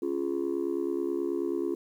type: chord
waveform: sine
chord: Db major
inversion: none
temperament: just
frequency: 277.2 / 346.5 / 415.8 Hz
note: Db4 / F4 / Ab4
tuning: 0 / -14 / +2 cents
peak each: -32 / -28 / -32 dBFS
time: 0.02-1.75 s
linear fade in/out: 5 ms
effects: tanh soft clip ceiling -22 dBFS + 10-bit